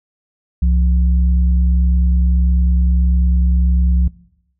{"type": "tone pair together", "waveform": "sine", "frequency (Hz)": [65.41, 174.62], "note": ["C2", "F3"], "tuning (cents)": [0, 0], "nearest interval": "octave + perfect fourth", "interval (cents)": 1700, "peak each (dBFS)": [-11, -21], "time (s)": [0.62, 4.08], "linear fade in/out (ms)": 5, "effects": ["noise-tail reverb RT60 0.8 s tail -20 dB re dry"]}